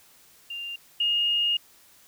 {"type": "tone pair in turn", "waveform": "sine", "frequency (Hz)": [2794, 2848], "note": ["F7", "F7"], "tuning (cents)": [0, 33], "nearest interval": "unison", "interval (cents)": 33, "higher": "second", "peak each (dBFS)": [-32, -21], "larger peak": "second", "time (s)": [[0.5, 0.76], [1, 1.57]], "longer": "second", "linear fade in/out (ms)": 5, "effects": ["white hiss -56 dBFS RMS until 2.07 s"]}